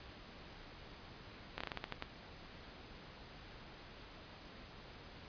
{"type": "slowing click train", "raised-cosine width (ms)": 0.3, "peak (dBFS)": -23, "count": 9, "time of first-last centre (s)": [1.58, 2.024], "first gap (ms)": 25, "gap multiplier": 1.22, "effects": ["pink hiss -54 dBFS RMS until 5.28 s", "resampled to 11025 Hz"]}